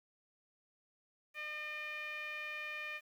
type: tone with low-pass filter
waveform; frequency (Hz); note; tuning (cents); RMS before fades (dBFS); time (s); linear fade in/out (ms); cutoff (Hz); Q
5% pulse; 605; D#5; -49; -43; 1.34-3.01; 50; 2200; 8.9
effects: 11-bit